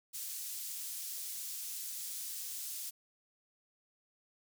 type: high-pass noise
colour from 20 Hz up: pink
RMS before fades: -42 dBFS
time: 0.13-2.91 s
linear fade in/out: 20 ms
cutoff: 6800 Hz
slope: 12 dB/octave
effects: none